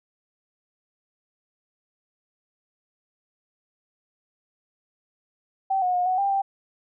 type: tone with pitch steps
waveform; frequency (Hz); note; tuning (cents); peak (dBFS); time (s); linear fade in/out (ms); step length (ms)
sine; 772 / 727 / 718 / 742 / 794 / 785; G5 / F#5 / F5 / F#5 / G5 / G5; -27 / -31 / +48 / +5 / +22 / +2; -20; 5.7-6.42; 10; 120
effects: none